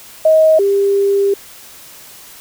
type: tone pair in turn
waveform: sine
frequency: 632 / 398.1 Hz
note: D#5 / G4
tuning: +27 / +27 cents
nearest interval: minor sixth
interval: 800 cents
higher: first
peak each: -6 / -10 dBFS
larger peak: first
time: 0.25-0.59 / 0.59-1.34 s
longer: second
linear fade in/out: 5 ms
effects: white hiss -38 dBFS RMS until 2.4 s